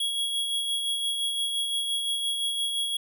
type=tone with tremolo; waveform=square; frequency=3322 Hz; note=G#7; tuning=in tune; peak=-25 dBFS; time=0-2.97 s; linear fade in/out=5 ms; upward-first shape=sine; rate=5.8 Hz; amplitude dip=35%; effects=none